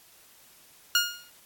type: tone with exponential decay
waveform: 15% pulse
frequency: 1426 Hz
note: F6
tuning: 36 cents sharp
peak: -11 dBFS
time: 0.95-1.3 s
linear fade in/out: 2 ms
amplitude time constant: 74 ms
effects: white hiss -56 dBFS RMS until 1.45 s + AAC 64 kbps